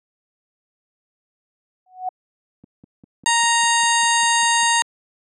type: tone with exponential growth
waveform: sine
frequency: 740 Hz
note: F#5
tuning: in tune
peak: -18 dBFS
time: 1.86-2.09 s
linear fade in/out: 5 ms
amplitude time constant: 48 ms
type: click train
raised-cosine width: 5 ms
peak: -17 dBFS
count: 11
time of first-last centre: 2.64-4.632 s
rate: 5.02 Hz
type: harmonic tone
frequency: 932.3 Hz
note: A#5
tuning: in tune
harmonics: 1 / 2 / 3 / 4 / 5 / 7 / 8 / 9 / 10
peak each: -18 / -21 / -25 / -25 / -29 / -24 / -27 / -32 / -29 dBFS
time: 3.26-4.82 s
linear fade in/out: 0 ms
effects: high-pass 400 Hz 12 dB/octave